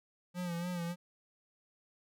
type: tone with vibrato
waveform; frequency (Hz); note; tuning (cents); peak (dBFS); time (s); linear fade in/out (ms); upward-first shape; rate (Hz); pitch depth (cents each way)
square; 174.61; F3; 0; -36; 0.34-0.96; 50; sine; 3.5; 55
effects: none